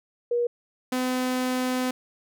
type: tone pair in turn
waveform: sine / sawtooth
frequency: 478.7 / 254.1 Hz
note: A#4 / B3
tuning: +46 / +49 cents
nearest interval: major seventh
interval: 1097 cents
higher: first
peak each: -21 / -20 dBFS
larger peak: second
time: 0.31-0.47 / 0.92-1.91 s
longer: second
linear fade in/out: 5 ms
effects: none